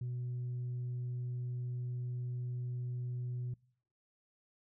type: tone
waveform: sine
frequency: 123.47 Hz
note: B2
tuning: in tune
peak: -34 dBFS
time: 0.01-3.54 s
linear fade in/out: 5 ms
effects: noise-tail reverb RT60 0.6 s tail -26 dB re dry + tanh soft clip ceiling -34 dBFS